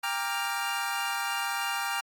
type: chord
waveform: 25% pulse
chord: G minor seventh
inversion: none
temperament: equal with one note detuned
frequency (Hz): 796.8 / 932.3 / 1174.7 / 1396.9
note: G5 / Bb5 / D6 / F6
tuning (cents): +28 / 0 / 0 / 0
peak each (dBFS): -30 / -31 / -33 / -30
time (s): 0.03-2.01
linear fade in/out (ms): 10
effects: AAC 64 kbps